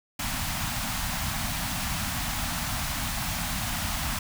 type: band-stop noise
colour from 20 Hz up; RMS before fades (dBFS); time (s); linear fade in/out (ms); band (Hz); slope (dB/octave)
pink; -30; 0.19-4.19; 5; 270 to 660; 48
effects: none